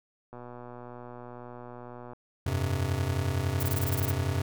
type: click train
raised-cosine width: 1 ms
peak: -30 dBFS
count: 221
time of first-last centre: 0.33-2.133 s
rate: 122 Hz
type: chord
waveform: square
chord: F suspended second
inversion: none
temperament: just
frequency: 87.31 / 98.22 / 130.96 Hz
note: F2 / G2 / C3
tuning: 0 / +4 / +2 cents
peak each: -32 dBFS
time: 2.46-4.42 s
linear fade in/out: 5 ms
type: noise bursts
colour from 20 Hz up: violet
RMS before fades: -33 dBFS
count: 10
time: 3.6-4.109 s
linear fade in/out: 5 ms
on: 32 ms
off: 21 ms
effects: none